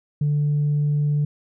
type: tone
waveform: sine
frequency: 147.1 Hz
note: D3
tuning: 3 cents sharp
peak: -16 dBFS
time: 0.21-1.25 s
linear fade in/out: 5 ms
effects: tanh soft clip ceiling -15 dBFS